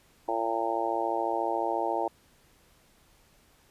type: harmonic tone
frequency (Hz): 114.1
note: A#2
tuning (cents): -37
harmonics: 3 / 4 / 5 / 6 / 7 / 8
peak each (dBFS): -34 / -36 / -34 / -33 / -32 / -33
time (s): 0.28-2.08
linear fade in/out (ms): 5
effects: pink hiss -62 dBFS RMS until 3.7 s + resampled to 32000 Hz